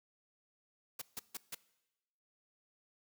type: noise bursts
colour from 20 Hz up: white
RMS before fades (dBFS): -42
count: 4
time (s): 0.99-1.548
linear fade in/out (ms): 5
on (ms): 27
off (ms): 150
effects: noise-tail reverb RT60 1.0 s tail -20 dB re dry